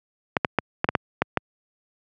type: clicks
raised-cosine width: 0.5 ms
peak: -3 dBFS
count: 8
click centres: 0.368 / 0.448 / 0.587 / 0.844 / 0.889 / 0.952 / 1.22 / 1.373 s
effects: high-pass 100 Hz 12 dB/octave